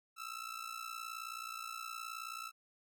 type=ring-modulated tone; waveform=sawtooth; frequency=1322 Hz; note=E6; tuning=5 cents sharp; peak=-36 dBFS; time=0.16-2.52 s; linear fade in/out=50 ms; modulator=29.5 Hz; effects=none